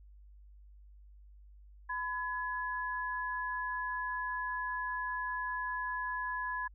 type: tone pair together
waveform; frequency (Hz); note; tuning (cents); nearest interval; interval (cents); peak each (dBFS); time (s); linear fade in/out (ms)
sine; 1004.9 / 1690; B5 / G#6; +30 / +30; major sixth; 900; -36 / -37; 1.89-6.68; 10
effects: added 50 Hz sine -53 dBFS peak until 6.74 s